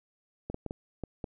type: clicks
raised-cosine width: 2 ms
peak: -22 dBFS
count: 6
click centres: 0.5 / 0.544 / 0.663 / 0.709 / 1.037 / 1.242 s
effects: none